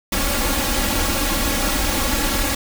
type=noise with comb filter; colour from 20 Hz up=pink; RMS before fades=-20 dBFS; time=0.12-2.55 s; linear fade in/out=5 ms; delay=3.6 ms; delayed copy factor=+1; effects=none